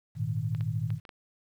sine chord, Ab suspended second, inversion none, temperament just, 103.83 / 116.8 / 155.74 Hz, Ab2 / Bb2 / Eb3, 0 / +4 / +2 cents, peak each -33 / -31 / -33 dBFS, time 0.15-1 s, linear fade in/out 50 ms
clicks, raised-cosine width 0.3 ms, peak -30 dBFS, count 5, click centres 0.549 / 0.609 / 0.904 / 1.052 / 1.092 s
effects 10-bit

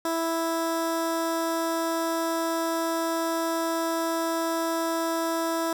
15% pulse tone with notch filter, 329.6 Hz, E4, in tune, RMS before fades -27 dBFS, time 0.05-5.73 s, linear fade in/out 2 ms, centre 2900 Hz, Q 2, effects none

